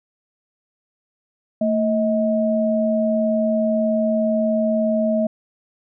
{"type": "tone pair together", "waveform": "sine", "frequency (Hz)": [224.2, 634], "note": ["A3", "D#5"], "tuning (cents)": [33, 32], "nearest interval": "octave + tritone", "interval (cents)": 1799, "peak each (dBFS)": -19, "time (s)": [1.61, 5.27], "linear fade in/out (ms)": 5, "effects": []}